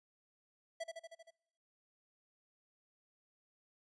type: tone with echo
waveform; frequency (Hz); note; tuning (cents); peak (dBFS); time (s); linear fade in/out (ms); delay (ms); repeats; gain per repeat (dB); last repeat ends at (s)
square; 659.3; E5; 0; -39; 0.8-0.84; 10; 78; 6; -3; 1.308
effects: noise-tail reverb RT60 1.0 s tail -26 dB re dry + resampled to 22050 Hz